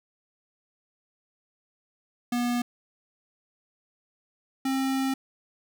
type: tone pair in turn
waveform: square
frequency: 242.1 / 266.8 Hz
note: B3 / C4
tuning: -34 / +34 cents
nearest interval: major second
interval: 168 cents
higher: second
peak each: -25 dBFS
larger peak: neither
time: 2.32-2.62 / 4.65-5.14 s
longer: second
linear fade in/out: 5 ms
effects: none